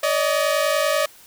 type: tone pair together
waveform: sawtooth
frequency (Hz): 572.1 / 622.3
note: D5 / D#5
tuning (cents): -45 / 0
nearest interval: minor second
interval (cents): 145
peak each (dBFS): -17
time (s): 0.03-1.06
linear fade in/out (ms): 5
effects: white hiss -48 dBFS RMS until 1.26 s